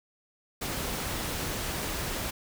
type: noise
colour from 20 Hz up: pink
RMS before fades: -33 dBFS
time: 0.61-2.31 s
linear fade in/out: 10 ms
effects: none